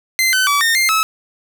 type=tone with pitch steps; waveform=sawtooth; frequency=2072 / 1519 / 1147 / 1830 / 2103 / 1296 Hz; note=C7 / F#6 / D6 / A#6 / C7 / E6; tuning=-17 / +45 / -41 / -32 / +8 / -30 cents; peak=-9 dBFS; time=0.19-1.03 s; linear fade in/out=0 ms; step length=140 ms; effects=none